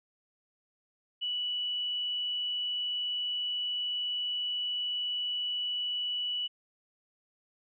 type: tone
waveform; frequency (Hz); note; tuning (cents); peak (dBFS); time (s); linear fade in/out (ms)
sine; 2953; F#7; -4; -30; 1.21-6.48; 20
effects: none